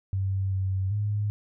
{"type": "tone with pitch steps", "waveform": "sine", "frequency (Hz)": [96.4, 95.3, 103.9], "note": ["G2", "G2", "G#2"], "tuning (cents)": [-28, -48, 1], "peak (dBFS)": -24, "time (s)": [0.13, 1.3], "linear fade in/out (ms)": 0, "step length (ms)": 390, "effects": []}